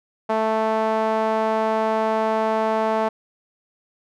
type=tone with band-pass filter; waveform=sawtooth; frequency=220 Hz; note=A3; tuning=in tune; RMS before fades=-21 dBFS; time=0.29-3.09 s; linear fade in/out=10 ms; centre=780 Hz; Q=2; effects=none